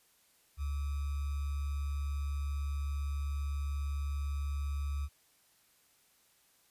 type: tone with sample-and-hold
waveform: sine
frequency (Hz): 71.2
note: C#2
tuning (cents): +47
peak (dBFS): -32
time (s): 0.57-5.09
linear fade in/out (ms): 50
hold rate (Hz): 1225
effects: white hiss -68 dBFS RMS until 6.7 s + resampled to 32000 Hz